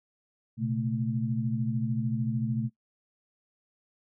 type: tone cluster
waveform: sine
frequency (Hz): 120.1 / 133.5 / 220.5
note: B2 / C3 / A3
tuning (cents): -48 / +35 / +4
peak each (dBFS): -31 / -32 / -30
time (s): 0.57-2.7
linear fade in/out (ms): 50
effects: noise-tail reverb RT60 0.1 s tail -19 dB re dry